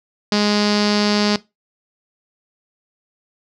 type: tone with low-pass filter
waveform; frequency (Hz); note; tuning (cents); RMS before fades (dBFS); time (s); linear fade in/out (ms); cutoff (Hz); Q
sawtooth; 207.7; G#3; 0; -17; 0.32-1.36; 2; 4800; 5.2
effects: noise-tail reverb RT60 0.2 s tail -18 dB re dry